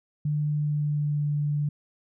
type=tone with pitch glide; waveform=sine; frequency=149.1 to 146.96 Hz; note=D3 to D3; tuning=+27 to +2 cents; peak=-23 dBFS; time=0.25-1.69 s; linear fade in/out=5 ms; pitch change=-25 cents; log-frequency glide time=0.49-1.27 s; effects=none